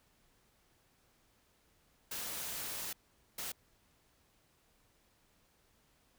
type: noise bursts at uneven times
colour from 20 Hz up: white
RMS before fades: -41 dBFS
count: 2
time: 2.11-2.93 / 3.38-3.52 s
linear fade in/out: 5 ms
effects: pink hiss -71 dBFS RMS until 6.18 s